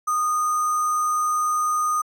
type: tone with sample-and-hold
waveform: sine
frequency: 1232 Hz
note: D#6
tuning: 17 cents flat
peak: -19 dBFS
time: 0.07-2.02 s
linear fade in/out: 10 ms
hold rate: 7350 Hz
effects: low-pass 12000 Hz 12 dB/octave